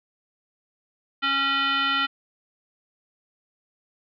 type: tone with frequency modulation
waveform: sine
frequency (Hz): 825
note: G#5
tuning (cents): -12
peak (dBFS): -20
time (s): 1.22-2.07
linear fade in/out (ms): 20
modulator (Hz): 550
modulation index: 4.8
effects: none